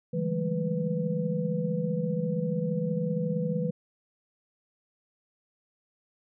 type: tone cluster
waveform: sine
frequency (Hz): 146.5 / 166.9 / 197.8 / 212.9 / 494.9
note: D3 / E3 / G3 / G#3 / B4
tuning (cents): -4 / +22 / +16 / +43 / +4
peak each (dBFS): -37 / -29 / -34 / -36 / -32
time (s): 0.13-3.71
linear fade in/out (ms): 10
effects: none